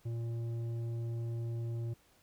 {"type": "tone with tanh clipping", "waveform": "sine", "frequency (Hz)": 116.3, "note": "A#2", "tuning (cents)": -4, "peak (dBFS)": -36, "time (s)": [0.05, 1.94], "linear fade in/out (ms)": 10, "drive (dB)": 9, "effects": ["pink hiss -67 dBFS RMS until 2.22 s"]}